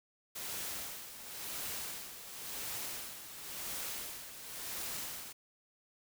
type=noise with tremolo; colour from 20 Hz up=white; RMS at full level=-40 dBFS; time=0.35-5.33 s; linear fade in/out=10 ms; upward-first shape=sine; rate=0.94 Hz; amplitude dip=65%; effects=none